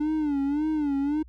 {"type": "tone with vibrato", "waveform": "triangle", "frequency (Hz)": 293.7, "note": "D4", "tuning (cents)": 0, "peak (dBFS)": -21, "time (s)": [0, 1.23], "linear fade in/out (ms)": 10, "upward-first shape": "sine", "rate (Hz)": 1.8, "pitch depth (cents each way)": 110, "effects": ["added 60 Hz sine -46 dBFS peak until 1.28 s"]}